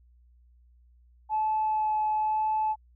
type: tone with vibrato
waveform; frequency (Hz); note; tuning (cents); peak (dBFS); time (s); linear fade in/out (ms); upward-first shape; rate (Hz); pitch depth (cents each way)
sine; 862; A5; -36; -23; 1.29-2.76; 50; sine; 1; 9
effects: tanh soft clip ceiling -19 dBFS + added 60 Hz sine -56 dBFS peak until 2.95 s